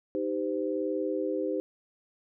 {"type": "chord", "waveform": "sine", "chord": "C minor", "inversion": "first", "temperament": "equal with one note detuned", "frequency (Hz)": [311.1, 392, 512.8], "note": ["Eb4", "G4", "C5"], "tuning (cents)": [0, 0, -35], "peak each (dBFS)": -32, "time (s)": [0.15, 1.6], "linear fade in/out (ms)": 0, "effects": []}